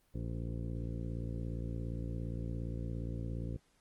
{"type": "harmonic tone with a mistuned harmonic", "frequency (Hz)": 57.3, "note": "A#1", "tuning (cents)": -29, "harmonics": [1, 2, 3, 4, 5, 6, 7, 8, 9], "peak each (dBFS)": [-40, -40, -44, -49, -48, -53, -57, -55, -54], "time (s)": [0.14, 3.57], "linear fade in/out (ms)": 10, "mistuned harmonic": 6, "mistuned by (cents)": 34, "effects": ["pink hiss -72 dBFS RMS until 3.8 s", "Opus 24 kbps"]}